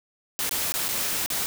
white noise with dropouts, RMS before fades -27 dBFS, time 0.39-1.46 s, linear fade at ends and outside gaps 0 ms, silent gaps 0.493-0.511 / 0.721-0.74 / 0.883-0.888 / 1.261-1.302 s, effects none

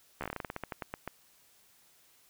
slowing click train, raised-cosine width 0.5 ms, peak -21 dBFS, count 17, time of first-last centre 0.21-1.076 s, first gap 13 ms, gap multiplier 1.17, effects white hiss -64 dBFS RMS until 2.29 s

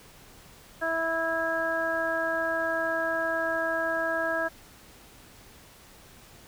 harmonic tone, 327.4 Hz, E4, 12 cents flat, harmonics 1 / 2 / 3 / 4 / 5, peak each -37 / -29 / -37 / -35 / -29 dBFS, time 0.81-4.49 s, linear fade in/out 20 ms, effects pink hiss -52 dBFS RMS until 6.47 s

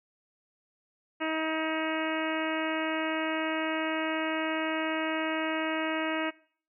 harmonic tone, 317.2 Hz, D#4, 33 cents sharp, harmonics 1 / 2 / 3 / 4 / 5 / 6 / 7 / 8 / 9, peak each -32 / -35 / -37 / -38 / -39 / -40 / -40 / -41 / -42 dBFS, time 1.2-6.31 s, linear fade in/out 20 ms, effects noise-tail reverb RT60 0.5 s tail -21 dB re dry

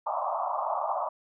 pink band-pass noise, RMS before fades -30 dBFS, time 0.06-1.09 s, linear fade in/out 10 ms, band 600 to 1200 Hz, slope 96 dB/octave, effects none

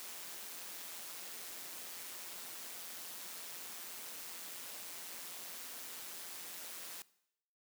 white noise with amplitude modulation, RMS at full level -45 dBFS, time 0-7.02 s, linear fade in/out 0 ms, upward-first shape sine, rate 174 Hz, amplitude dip 50%, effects noise-tail reverb RT60 0.8 s tail -20 dB re dry + high-pass 200 Hz 12 dB/octave

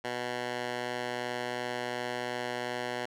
10% pulse tone with band-pass filter, 122.8 Hz, B2, 9 cents flat, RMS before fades -35 dBFS, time 0.04-3.06 s, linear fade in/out 10 ms, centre 1600 Hz, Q 0.5, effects none

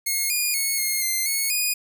5% pulse tone with pitch steps, 2159 / 2438 / 2194 / 2145 / 2086 / 2198 / 2469 Hz, C#7 / D#7 / C#7 / C7 / C7 / C#7 / D#7, -46 / -36 / -18 / +42 / -6 / -15 / -14 cents, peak -12 dBFS, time 0.06-1.74 s, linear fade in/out 10 ms, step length 240 ms, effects none

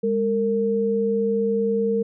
sine tone pair together, 203.7 / 457.6 Hz, G#3 / A#4, -33 / -32 cents, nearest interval octave + major second, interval 1401 cents, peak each -24 / -20 dBFS, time 0.03-2.03 s, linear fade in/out 10 ms, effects none

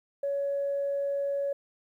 sine tone, 561 Hz, C#5, 21 cents sharp, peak -26 dBFS, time 0.23-1.53 s, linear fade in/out 5 ms, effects tanh soft clip ceiling -22 dBFS + 11-bit

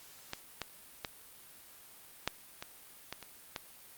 clicks, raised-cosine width 0.2 ms, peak -19 / -18 / -18 / -12 / -23 / -21 / -28 / -19 dBFS, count 8, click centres 0.334 / 0.617 / 1.048 / 2.276 / 2.625 / 3.126 / 3.227 / 3.562 s, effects white hiss -55 dBFS RMS until 3.97 s + Opus 48 kbps

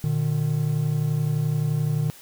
triangle tone pair together, 120 / 151.61 Hz, B2 / D#3, -49 / -45 cents, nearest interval major third, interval 404 cents, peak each -24 / -20 dBFS, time 0.04-2.1 s, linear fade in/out 0 ms, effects white hiss -47 dBFS RMS until 2.21 s

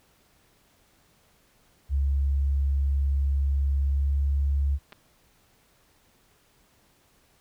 sine tone with pitch glide, 69.3 to 70.02 Hz, C#2 to C#2, 0 to +18 cents, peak -21 dBFS, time 1.89-4.79 s, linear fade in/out 50 ms, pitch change +18 cents, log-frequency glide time 3.93-4.09 s
clicks, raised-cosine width 0.3 ms, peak -29 dBFS, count 2, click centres 4.923 / 4.928 s
effects pink hiss -63 dBFS RMS until 7.4 s

